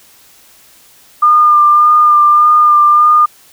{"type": "tone with vibrato", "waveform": "sine", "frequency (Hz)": 1204, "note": "D6", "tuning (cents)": 43, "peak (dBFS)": -4, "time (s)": [1.22, 3.26], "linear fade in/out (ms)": 10, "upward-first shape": "sine", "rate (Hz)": 1.7, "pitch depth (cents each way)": 20, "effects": ["white hiss -44 dBFS RMS until 3.52 s"]}